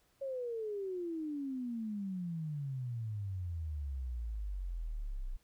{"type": "exponential sweep", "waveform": "sine", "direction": "down", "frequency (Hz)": [554.4, 30], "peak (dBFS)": -36, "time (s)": [0.21, 5.37], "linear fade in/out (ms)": 10, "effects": ["pink hiss -72 dBFS RMS until 5.43 s"]}